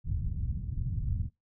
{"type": "low-pass noise", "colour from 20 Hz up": "white", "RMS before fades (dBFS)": -32, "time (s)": [0.04, 1.3], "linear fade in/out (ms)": 50, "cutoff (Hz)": 120, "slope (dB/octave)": 24, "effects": ["noise-tail reverb RT60 0.2 s tail -24 dB re dry"]}